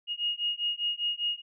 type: beating tone pair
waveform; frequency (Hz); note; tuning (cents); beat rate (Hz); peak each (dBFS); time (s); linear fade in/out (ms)
sine; 2864 / 2869; F7 / F7; +43 / +46; 5; -31; 0.07-1.42; 50
effects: none